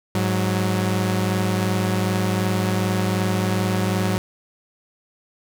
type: tone pair together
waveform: sawtooth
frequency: 103.83 / 185 Hz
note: G#2 / F#3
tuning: 0 / 0 cents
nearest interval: minor seventh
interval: 1000 cents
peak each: -18 dBFS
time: 0.15-4.18 s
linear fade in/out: 0 ms
effects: none